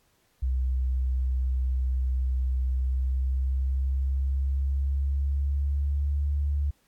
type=tone with pitch glide; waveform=sine; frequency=64 to 71.84 Hz; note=C2 to D2; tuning=-38 to -38 cents; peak=-23 dBFS; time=0.42-6.71 s; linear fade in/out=10 ms; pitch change=+200 cents; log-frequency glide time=2.73-6.26 s; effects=pink hiss -67 dBFS RMS until 6.87 s + AAC 64 kbps